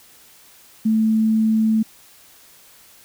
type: tone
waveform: sine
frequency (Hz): 220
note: A3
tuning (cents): 0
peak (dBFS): -14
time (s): 0.85-1.83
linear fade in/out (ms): 10
effects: white hiss -49 dBFS RMS until 3.04 s